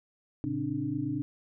sine tone cluster, 114.6 / 139.6 / 269.7 / 298.4 Hz, A#2 / C#3 / C#4 / D4, -29 / +13 / -47 / +28 cents, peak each -38 / -36 / -35 / -32 dBFS, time 0.44-1.22 s, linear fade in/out 0 ms, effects none

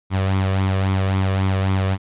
sawtooth tone with flanger, 95.7 Hz, G2, 41 cents flat, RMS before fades -19 dBFS, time 0.1-1.98 s, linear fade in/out 50 ms, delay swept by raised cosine 0.87 to 1.76 ms, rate 3.7 Hz, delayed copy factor +0.55, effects resampled to 8000 Hz

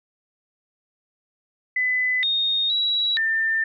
sine tone with pitch steps, 2007 / 3699 / 3894 / 1793 Hz, B6 / A#7 / B7 / A6, +27 / -14 / -25 / +32 cents, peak -19 dBFS, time 1.76-3.64 s, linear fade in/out 5 ms, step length 470 ms, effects none

